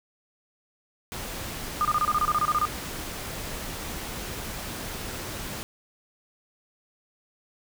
pink noise, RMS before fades -35 dBFS, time 1.12-5.63 s, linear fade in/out 0 ms
sine tone bursts, 1217 Hz, D#6, 39 cents flat, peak -20 dBFS, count 13, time 1.81-2.653 s, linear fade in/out 0 ms, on 39 ms, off 28 ms
effects none

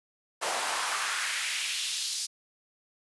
pink noise with high-pass filter sweep, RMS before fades -31 dBFS, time 0.41-2.27 s, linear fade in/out 20 ms, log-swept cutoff 630 to 5200 Hz, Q 1.9, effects resampled to 24000 Hz

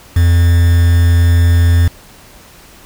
triangle tone with quantisation, 85.8 Hz, F2, 30 cents flat, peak -4 dBFS, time 0.16-1.88 s, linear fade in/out 5 ms, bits 4, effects pink hiss -40 dBFS RMS until 2.85 s

